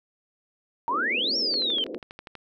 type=exponential two-way sweep; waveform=sine; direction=up then down; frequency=896 to 5588 to 3022 Hz; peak=-23 dBFS; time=0.88-1.84 s; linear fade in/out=0 ms; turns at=1.37 s
type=band-pass noise; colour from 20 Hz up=white; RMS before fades=-36 dBFS; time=0.89-1.98 s; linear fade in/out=0 ms; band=230 to 530 Hz; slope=48 dB/octave
type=click train; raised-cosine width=0.3 ms; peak=-24 dBFS; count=11; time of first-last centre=1.54-2.353 s; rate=12.3 Hz
effects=none